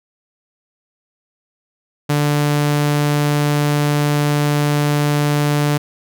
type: tone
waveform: sawtooth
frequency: 146.83 Hz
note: D3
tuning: in tune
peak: -10 dBFS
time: 2.09-5.78 s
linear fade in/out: 10 ms
effects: none